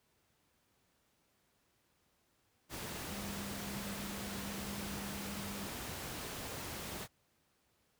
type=tone in noise; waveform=sine; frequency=200 Hz; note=G3; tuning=35 cents sharp; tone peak=-44 dBFS; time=3.08-5.69 s; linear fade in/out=50 ms; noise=pink; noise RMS=-43 dBFS; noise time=2.69-7.08 s; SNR=-4 dB; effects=pink hiss -75 dBFS RMS until 7.99 s + high-pass 60 Hz 12 dB/octave